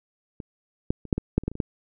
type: clicks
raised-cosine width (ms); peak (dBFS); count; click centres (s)
3; -23 / -9 / -26 / -7 / -13 / -6 / -24 / -12 / -26 / -23 / -10; 11; 0.402 / 0.905 / 1.053 / 1.128 / 1.18 / 1.38 / 1.436 / 1.48 / 1.516 / 1.554 / 1.602
effects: none